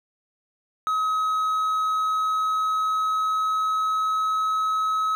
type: tone with pitch glide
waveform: triangle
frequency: 1274 to 1282.9 Hz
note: D#6 to E6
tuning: +41 to -47 cents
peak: -19 dBFS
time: 0.87-5.15 s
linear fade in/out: 0 ms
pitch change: +12 cents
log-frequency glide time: 1.29-4.5 s
effects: none